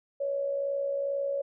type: tone with amplitude modulation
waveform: sine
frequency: 559 Hz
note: C#5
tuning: 14 cents sharp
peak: -25 dBFS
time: 0.2-1.42 s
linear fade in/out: 10 ms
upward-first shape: sine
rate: 62.3 Hz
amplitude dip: 50%
effects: none